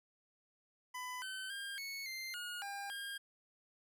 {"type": "tone with pitch steps", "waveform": "25% pulse", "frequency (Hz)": [1001, 1530, 1605, 2206, 2089, 1439, 801, 1613], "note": ["B5", "G6", "G6", "C#7", "C7", "F#6", "G5", "G6"], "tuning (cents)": [23, -42, 40, -9, -3, -49, 37, 49], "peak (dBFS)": -38, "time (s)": [0.94, 3.18], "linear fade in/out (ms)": 10, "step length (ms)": 280, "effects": []}